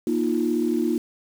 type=chord; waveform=sine; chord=Bb suspended fourth; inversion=none; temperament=equal with one note detuned; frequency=237 / 311.1 / 349.2 Hz; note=Bb3 / Eb4 / F4; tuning=+29 / 0 / 0 cents; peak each=-24 dBFS; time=0.07-0.98 s; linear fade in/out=2 ms; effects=tanh soft clip ceiling -10 dBFS + 7-bit